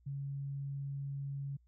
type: tone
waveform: sine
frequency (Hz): 139.3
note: C#3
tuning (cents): +9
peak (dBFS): -37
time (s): 0.06-1.57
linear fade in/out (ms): 10
effects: added 60 Hz sine -64 dBFS peak until 1.67 s